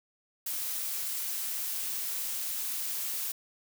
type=noise; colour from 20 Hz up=blue; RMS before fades=-34 dBFS; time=0.46-3.32 s; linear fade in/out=5 ms; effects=none